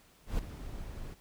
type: noise with ADSR envelope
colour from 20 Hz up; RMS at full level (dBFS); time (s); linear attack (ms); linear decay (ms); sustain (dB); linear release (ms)
brown; -30; 0.26-1.15; 130; 3; -12; 26
effects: pink hiss -63 dBFS RMS until 1.2 s